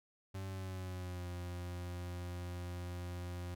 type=tone with pitch glide; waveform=40% pulse; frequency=96 to 88.54 Hz; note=G2 to F2; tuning=-36 to +24 cents; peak=-40 dBFS; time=0.34-3.55 s; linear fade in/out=10 ms; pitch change=-140 cents; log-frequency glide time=0.46-1.28 s; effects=none